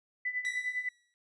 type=tone with tremolo; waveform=sine; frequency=1995 Hz; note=B6; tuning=17 cents sharp; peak=-28 dBFS; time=0.25-0.89 s; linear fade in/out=5 ms; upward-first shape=triangle; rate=9.9 Hz; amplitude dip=85%
type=tone with exponential decay; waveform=sawtooth; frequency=1939 Hz; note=B6; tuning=32 cents flat; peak=-33 dBFS; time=0.45-1.14 s; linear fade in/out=0 ms; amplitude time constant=150 ms
effects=resampled to 22050 Hz